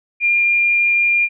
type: tone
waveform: sine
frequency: 2402 Hz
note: D7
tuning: 38 cents sharp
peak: -12 dBFS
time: 0.2-1.29 s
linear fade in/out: 50 ms
effects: none